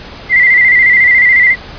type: tone with vibrato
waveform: sine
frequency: 2024 Hz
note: B6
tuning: 42 cents sharp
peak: -4 dBFS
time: 0.29-1.56 s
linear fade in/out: 50 ms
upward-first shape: square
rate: 14 Hz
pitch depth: 53 cents each way
effects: pink hiss -30 dBFS RMS until 1.78 s + resampled to 11025 Hz